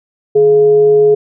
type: tone with frequency modulation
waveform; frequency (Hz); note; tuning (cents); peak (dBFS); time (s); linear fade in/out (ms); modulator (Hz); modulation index
sine; 421.4; G#4; +25; -5; 0.35-1.15; 10; 270; 0.2
effects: none